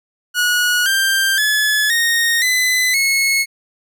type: tone with pitch steps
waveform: sawtooth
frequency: 1457 / 1579.7 / 1712.8 / 1857 / 2013 / 2183 Hz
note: F#6 / G6 / A6 / A#6 / B6 / C#7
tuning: -27 / +13 / -47 / -7 / +33 / -27 cents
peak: -10 dBFS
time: 0.34-3.46 s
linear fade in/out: 50 ms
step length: 520 ms
effects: none